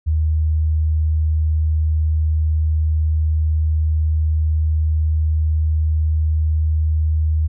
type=tone; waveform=sine; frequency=78 Hz; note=D#2; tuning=5 cents sharp; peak=-14 dBFS; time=0.06-7.48 s; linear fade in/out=20 ms; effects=none